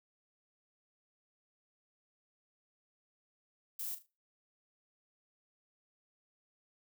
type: noise with echo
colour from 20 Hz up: violet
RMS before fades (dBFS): -40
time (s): 3.79-3.95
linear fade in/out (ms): 5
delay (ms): 38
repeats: 3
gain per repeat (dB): -11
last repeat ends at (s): 4.064
effects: noise-tail reverb RT60 0.3 s tail -21 dB re dry